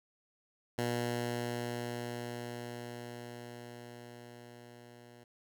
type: tone with level ramp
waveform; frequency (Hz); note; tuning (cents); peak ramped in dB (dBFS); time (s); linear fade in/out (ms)
10% pulse; 120; B2; -49; -23 to -46; 0.78-5.24; 5
effects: none